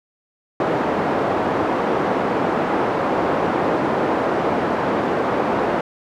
pink band-pass noise, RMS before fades -20 dBFS, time 0.6-5.81 s, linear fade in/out 2 ms, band 290 to 1000 Hz, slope 12 dB/octave, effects none

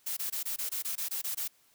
blue noise bursts, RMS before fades -34 dBFS, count 11, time 0.06-1.48 s, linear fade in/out 10 ms, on 110 ms, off 21 ms, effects white hiss -66 dBFS RMS until 1.74 s

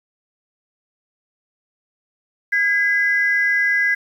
sine tone pair together, 1641 / 2013 Hz, G#6 / B6, -21 / +33 cents, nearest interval major third, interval 354 cents, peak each -17 dBFS, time 2.52-3.95 s, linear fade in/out 10 ms, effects tanh soft clip ceiling -7 dBFS + 8-bit

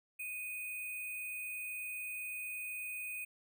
sine tone with sample-and-hold, 2489 Hz, D#7, in tune, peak -39 dBFS, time 0.19-3.25 s, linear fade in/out 10 ms, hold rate 11025 Hz, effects none

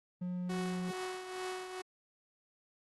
triangle tone, 179.6 Hz, F3, 49 cents sharp, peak -33 dBFS, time 0.21-0.91 s, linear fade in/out 10 ms
sawtooth tone with tremolo, 370 Hz, F#4, in tune, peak -33 dBFS, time 0.49-1.82 s, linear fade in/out 10 ms, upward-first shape triangle, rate 2.3 Hz, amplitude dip 60%
effects AAC 32 kbps

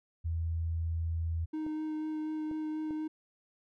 sine tone, 82.5 Hz, E2, 2 cents sharp, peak -30 dBFS, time 0.24-1.46 s, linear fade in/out 20 ms
triangle tone with vibrato, 310 Hz, D#4, 6 cents flat, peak -31 dBFS, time 1.53-3.08 s, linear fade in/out 10 ms, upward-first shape sine, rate 4.1 Hz, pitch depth 10 cents each way
clicks, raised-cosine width 2 ms, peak -33 dBFS, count 3, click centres 1.665 / 2.513 / 2.908 s
effects none

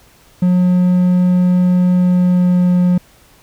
triangle tone with pitch glide, 180.3 to 178.95 Hz, F#3 to F3, -45 to +42 cents, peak -7 dBFS, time 0.42-2.98 s, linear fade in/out 5 ms, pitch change -13 cents, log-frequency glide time 1.95-2.75 s, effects pink hiss -48 dBFS RMS until 3.42 s

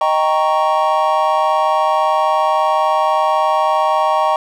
triangle chord, Eb dominant seventh, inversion none, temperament equal, 622.3 / 784 / 932.3 / 1108.7 Hz, Eb5 / G5 / Bb5 / Db6, 0 / 0 / 0 / 0 cents, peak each -16 dBFS, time 0.01-4.36 s, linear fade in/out 2 ms, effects none

